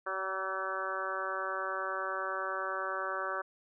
harmonic tone with a mistuned harmonic, 190 Hz, F#3, 46 cents sharp, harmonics 2 / 3 / 4 / 5 / 6 / 7 / 8 / 9, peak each -43 / -40 / -45 / -44 / -38 / -40 / -39 / -46 dBFS, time 0.06-3.42 s, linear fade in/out 10 ms, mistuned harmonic 6, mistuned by +15 cents, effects none

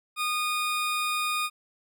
20% pulse tone, 1229 Hz, D#6, 22 cents flat, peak -21 dBFS, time 0.16-1.5 s, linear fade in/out 50 ms, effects none

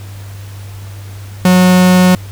45% pulse tone, 182.4 Hz, F#3, 24 cents flat, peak -5 dBFS, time 1.45-2.15 s, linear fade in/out 2 ms, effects added 99 Hz sine -26 dBFS peak until 2.31 s + pink hiss -38 dBFS RMS until 2.31 s

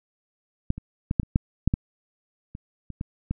clicks, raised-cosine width 5 ms, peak -9 / -22 / -12 / -7 / -23 / -6 / -6 / -9 / -24 / -24 / -18 / -14 dBFS, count 12, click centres 0.704 / 0.78 / 1.111 / 1.198 / 1.232 / 1.359 / 1.676 / 1.739 / 2.551 / 2.903 / 3.011 / 3.31 s, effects none

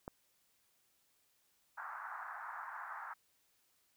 click, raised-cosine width 1 ms, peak -29 dBFS, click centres 0.079 s
white band-pass noise, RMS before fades -46 dBFS, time 1.77-3.14 s, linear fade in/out 10 ms, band 790 to 1600 Hz, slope 48 dB/octave
effects white hiss -75 dBFS RMS until 3.96 s

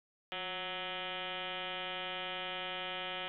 sine tone with frequency modulation, 1864.7 Hz, A#6, in tune, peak -37 dBFS, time 0.32-3.28 s, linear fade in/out 0 ms, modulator 188 Hz, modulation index 7.9, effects none

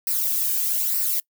violet noise with flanger, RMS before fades -23 dBFS, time 0.07-1.2 s, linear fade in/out 2 ms, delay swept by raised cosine 0.29 to 1.49 ms, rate 1.1 Hz, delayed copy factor -0.6, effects noise-tail reverb RT60 0.1 s tail -25 dB re dry

